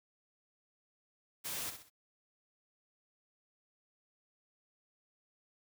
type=noise with echo; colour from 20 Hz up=white; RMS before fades=-40 dBFS; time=1.44-1.71 s; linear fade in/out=20 ms; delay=64 ms; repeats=3; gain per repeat=-8 dB; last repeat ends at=1.902 s; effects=none